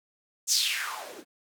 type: noise with band-pass filter sweep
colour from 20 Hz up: blue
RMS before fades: -29 dBFS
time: 0.47-1.25 s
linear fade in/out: 50 ms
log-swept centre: 7100 to 260 Hz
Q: 4.2
effects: none